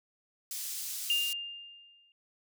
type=high-pass noise; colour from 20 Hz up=pink; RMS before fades=-38 dBFS; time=0.51-1.33 s; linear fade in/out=2 ms; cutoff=5800 Hz; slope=12 dB/octave
type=tone with exponential decay; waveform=sine; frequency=2806 Hz; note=F7; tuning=8 cents sharp; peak=-24 dBFS; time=1.1-2.12 s; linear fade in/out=1 ms; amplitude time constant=220 ms
effects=none